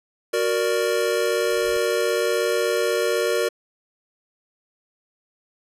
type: chord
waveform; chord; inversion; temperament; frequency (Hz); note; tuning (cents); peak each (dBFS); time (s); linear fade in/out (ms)
square; Gb augmented; none; equal; 370 / 466.2 / 587.3; Gb4 / Bb4 / D5; 0 / 0 / 0; -26 / -23 / -26; 0.33-3.49; 10
type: noise with exponential growth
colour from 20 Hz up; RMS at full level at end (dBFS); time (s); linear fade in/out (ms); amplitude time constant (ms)
brown; -39; 1.17-1.77; 5; 130
effects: resampled to 32000 Hz